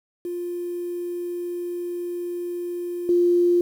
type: tone with level steps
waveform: sine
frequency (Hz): 350.4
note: F4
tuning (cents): +6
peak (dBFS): -26 / -15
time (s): 0.25-3.61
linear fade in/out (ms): 2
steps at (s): 3.09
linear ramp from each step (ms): 2
effects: 8-bit